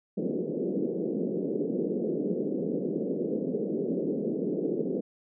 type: band-pass noise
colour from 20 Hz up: white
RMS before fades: -30 dBFS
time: 0.17-5.01 s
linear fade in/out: 10 ms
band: 170 to 480 Hz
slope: 48 dB/octave
effects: none